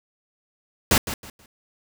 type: noise with echo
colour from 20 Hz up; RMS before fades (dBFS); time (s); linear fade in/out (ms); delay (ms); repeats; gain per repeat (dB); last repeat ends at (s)
pink; -17; 0.91-0.98; 2; 160; 3; -12; 1.46
effects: none